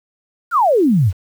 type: exponential sweep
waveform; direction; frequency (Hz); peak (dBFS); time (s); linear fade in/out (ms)
sine; down; 1500 to 81.1; -10; 0.51-1.13; 50
effects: 7-bit